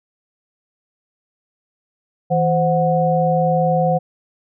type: tone cluster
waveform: sine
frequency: 162.4 / 521 / 733 Hz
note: E3 / C5 / F#5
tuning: -26 / -7 / -16 cents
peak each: -18 dBFS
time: 2.3-3.99 s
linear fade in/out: 20 ms
effects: none